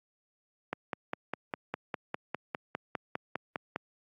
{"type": "click train", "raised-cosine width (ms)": 0.5, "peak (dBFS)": -17, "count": 16, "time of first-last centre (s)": [0.73, 3.76], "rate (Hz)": 4.95, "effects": ["high-pass 150 Hz 12 dB/octave", "AAC 64 kbps"]}